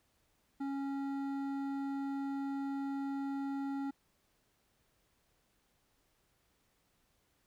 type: tone with hard clipping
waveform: triangle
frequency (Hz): 275.9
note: C#4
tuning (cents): -8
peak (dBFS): -37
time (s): 0.6-3.91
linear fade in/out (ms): 10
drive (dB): 14
effects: pink hiss -75 dBFS RMS until 7.46 s